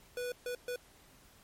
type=tone bursts at uneven times; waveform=square; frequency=491.6 Hz; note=B4; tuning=8 cents flat; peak=-36 dBFS; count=3; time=0.17-0.32 / 0.46-0.55 / 0.68-0.76 s; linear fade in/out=2 ms; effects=pink hiss -61 dBFS RMS until 1.43 s + MP3 64 kbps